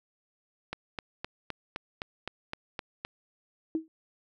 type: click train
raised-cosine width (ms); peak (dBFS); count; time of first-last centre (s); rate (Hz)
0.3; -18; 10; 0.73-3.05; 3.88
type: tone with exponential decay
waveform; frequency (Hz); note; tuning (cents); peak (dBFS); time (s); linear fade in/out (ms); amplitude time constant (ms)
sine; 320; D#4; +49; -23; 3.75-3.88; 1; 27
effects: none